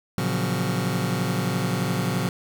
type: chord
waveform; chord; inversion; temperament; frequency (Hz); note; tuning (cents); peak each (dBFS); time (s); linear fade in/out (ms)
sawtooth; Gb major seventh; first; just; 115.62 / 138.75 / 173.43 / 185; Bb2 / Db3 / F3 / Gb3; -14 / +2 / -12 / 0; -24; 0.18-2.29; 0
effects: 7-bit